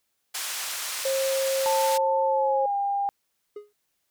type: band-pass noise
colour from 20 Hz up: white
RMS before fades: -32 dBFS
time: 0.34-1.98 s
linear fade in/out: 10 ms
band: 840 to 10000 Hz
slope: 12 dB/octave
type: tone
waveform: sine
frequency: 536 Hz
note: C5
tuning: 42 cents sharp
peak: -23 dBFS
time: 1.05-2.66 s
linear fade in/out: 5 ms
type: tone with pitch glide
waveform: sine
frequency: 884 to 801.3 Hz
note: A5 to G5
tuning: +8 to +38 cents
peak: -23 dBFS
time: 1.66-3.09 s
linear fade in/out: 0 ms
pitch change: -170 cents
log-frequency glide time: 2.24-2.75 s
type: tone with exponential decay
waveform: triangle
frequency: 415.3 Hz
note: G#4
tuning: in tune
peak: -30 dBFS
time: 3.56-3.73 s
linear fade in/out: 5 ms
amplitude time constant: 36 ms
effects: white hiss -75 dBFS RMS until 4.1 s